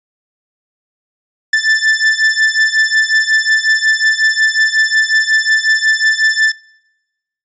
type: beating tone pair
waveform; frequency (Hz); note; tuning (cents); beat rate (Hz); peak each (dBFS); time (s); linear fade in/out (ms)
45% pulse; 1760 / 1765.5; A6 / A6; 0 / +5; 5.5; -13; 1.53-6.52; 5
effects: noise-tail reverb RT60 1.0 s tail -25 dB re dry + resampled to 16000 Hz